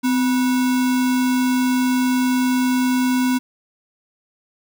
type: tone with sample-and-hold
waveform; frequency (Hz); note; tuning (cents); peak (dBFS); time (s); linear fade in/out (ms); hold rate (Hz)
sine; 254.9; C4; -45; -15; 0.03-3.39; 20; 1225
effects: none